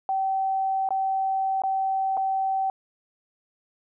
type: tone with dropouts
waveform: sine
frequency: 770 Hz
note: G5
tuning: 31 cents flat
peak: -22 dBFS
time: 0.09-2.7 s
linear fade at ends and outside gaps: 1 ms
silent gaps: 0.889-0.906 / 1.62-1.636 / 2.17-2.174 s
effects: none